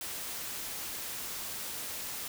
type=noise; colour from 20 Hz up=white; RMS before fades=-39 dBFS; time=0.01-2.28 s; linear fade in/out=2 ms; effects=none